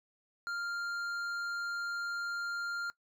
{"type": "tone with hard clipping", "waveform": "sine", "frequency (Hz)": 1396.9, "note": "F6", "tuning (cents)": 0, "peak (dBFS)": -36, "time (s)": [0.47, 2.9], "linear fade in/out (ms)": 0, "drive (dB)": 8, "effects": ["noise-tail reverb RT60 0.1 s tail -20 dB re dry"]}